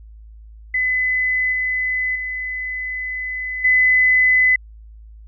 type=tone with level steps; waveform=sine; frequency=2014 Hz; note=B6; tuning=33 cents sharp; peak=-16 / -18 / -23 / -11 dBFS; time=0.74-4.56 s; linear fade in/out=5 ms; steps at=1.52 / 2.15 / 3.64 s; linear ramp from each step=10 ms; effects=added 54 Hz sine -38 dBFS peak until 5.27 s